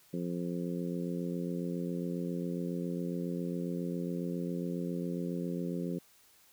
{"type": "harmonic tone", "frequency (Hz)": 87.31, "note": "F2", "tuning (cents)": 0, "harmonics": [2, 3, 4, 5, 6], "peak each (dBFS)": [-35, -39, -41, -43, -45], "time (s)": [0.13, 5.99], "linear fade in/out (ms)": 10, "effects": ["white hiss -63 dBFS RMS until 6.52 s"]}